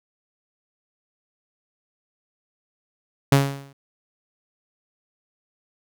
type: tone with exponential decay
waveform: sawtooth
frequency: 138.59 Hz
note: C#3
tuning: in tune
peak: -7 dBFS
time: 3.32-3.73 s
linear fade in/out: 5 ms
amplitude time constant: 89 ms
effects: none